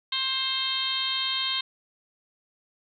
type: harmonic tone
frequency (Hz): 528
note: C5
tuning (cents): +16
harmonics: 2 / 3 / 4 / 5 / 6 / 7 / 8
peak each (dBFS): -36 / -39 / -37 / -38 / -29 / -31 / -33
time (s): 0.12-1.61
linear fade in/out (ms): 5
effects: none